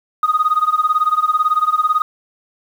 sine tone with tremolo, 1244 Hz, D#6, 1 cent flat, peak -8 dBFS, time 0.23-2.02 s, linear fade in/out 2 ms, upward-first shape sine, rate 18 Hz, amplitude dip 90%, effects tanh soft clip ceiling -7 dBFS + 7-bit

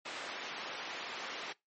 white band-pass noise, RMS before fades -43 dBFS, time 0.05-1.53 s, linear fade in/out 10 ms, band 320 to 2900 Hz, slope 12 dB/octave, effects noise-tail reverb RT60 0.2 s tail -23 dB re dry + MP3 32 kbps

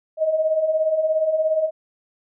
sine beating tone pair, 615 / 632 Hz, D#5 / D#5, -20 / +27 cents, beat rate 17 Hz, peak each -25 / -18 dBFS, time 0.17-1.71 s, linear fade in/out 50 ms, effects none

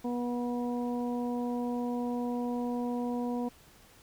harmonic tone, 242.8 Hz, B3, 29 cents flat, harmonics 1 / 2 / 3 / 4, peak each -31 / -37 / -41 / -43 dBFS, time 0.04-3.49 s, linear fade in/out 10 ms, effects pink hiss -58 dBFS RMS until 4.02 s

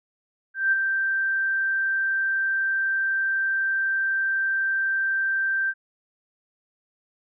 sine tone with ADSR envelope, 1568 Hz, G6, in tune, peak -16 dBFS, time 0.54-5.74 s, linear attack 180 ms, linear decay 24 ms, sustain -5 dB, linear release 51 ms, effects none

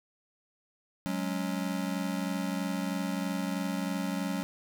square chord, F# suspended second, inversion none, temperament just, 185 / 208.1 / 277.5 Hz, F#3 / G#3 / C#4, 0 / +4 / +2 cents, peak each -34 / -37 / -36 dBFS, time 1.06-4.43 s, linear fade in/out 0 ms, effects none

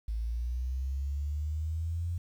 sine linear sweep, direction up, 53.9 to 87.31 Hz, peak -30 dBFS, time 0.08-2.18 s, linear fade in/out 5 ms, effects 10-bit

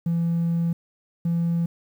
triangle tone pair in turn, 168.5 / 169.14 Hz, E3 / E3, +38 / +45 cents, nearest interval unison, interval 7 cents, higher second, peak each -17 dBFS, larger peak neither, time 0.06-0.73 / 1.25-1.66 s, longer first, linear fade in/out 5 ms, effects tanh soft clip ceiling -16 dBFS + 9-bit

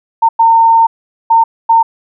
sine tone bursts at uneven times, 911 Hz, A#5, 40 cents flat, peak -4 dBFS, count 4, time 0.22-0.29 / 0.39-0.87 / 1.3-1.44 / 1.69-1.83 s, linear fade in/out 10 ms, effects none

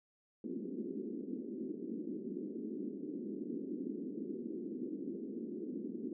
pink band-pass noise, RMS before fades -42 dBFS, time 0.44-6.13 s, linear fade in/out 2 ms, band 210 to 390 Hz, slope 48 dB/octave, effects none

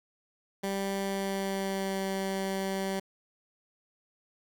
15% pulse tone with pitch glide, 196 to 192.97 Hz, G3 to G3, 0 to -27 cents, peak -24 dBFS, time 0.63-3 s, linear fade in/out 10 ms, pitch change -27 cents, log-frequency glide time 1.02-2.03 s, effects 9-bit

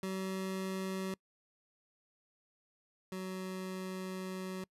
25% pulse tone pair in turn, 189.8 / 186.97 Hz, F#3 / F#3, +44 / +18 cents, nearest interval unison, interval 26 cents, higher first, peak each -32 / -35 dBFS, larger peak first, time 0.03-1.14 / 3.12-4.64 s, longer second, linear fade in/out 2 ms, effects noise-tail reverb RT60 0.1 s tail -26 dB re dry + resampled to 32000 Hz

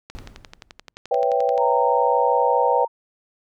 click train, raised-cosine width 0.2 ms, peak -20 dBFS, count 18, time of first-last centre 0.1-1.578 s, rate 11.5 Hz
brown noise with exponential decay, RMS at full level -35 dBFS, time 0.15-0.94 s, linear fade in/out 0 ms, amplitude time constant 170 ms
sine chord, C# half-diminished seventh, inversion third, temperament equal, 493.9 / 554.4 / 659.3 / 784 Hz, B4 / C#5 / E5 / G5, 0 / 0 / 0 / 0 cents, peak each -21 / -23 / -26 / -22 dBFS, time 1.11-2.85 s, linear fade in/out 5 ms
sine tone, 923 Hz, A#5, 17 cents flat, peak -20 dBFS, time 1.57-2.88 s, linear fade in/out 50 ms
effects none

